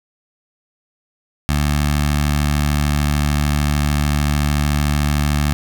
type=tone with notch filter; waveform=15% pulse; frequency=73.42 Hz; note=D2; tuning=in tune; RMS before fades=-17 dBFS; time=1.49-5.53 s; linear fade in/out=0 ms; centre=440 Hz; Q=0.59; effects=none